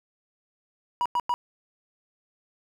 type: tone bursts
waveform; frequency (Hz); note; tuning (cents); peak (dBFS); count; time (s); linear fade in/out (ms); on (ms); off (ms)
triangle; 969; B5; -33; -20; 3; 1.01-1.34; 0; 46; 96
effects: 10-bit